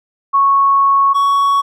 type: tone pair in turn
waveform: sine / triangle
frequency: 1105 / 1117.2 Hz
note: C#6 / C#6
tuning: -6 / +13 cents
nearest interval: unison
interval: 19 cents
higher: second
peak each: -8 dBFS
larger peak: neither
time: 0.33-1.14 / 1.14-1.62 s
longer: first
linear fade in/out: 20 ms
effects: none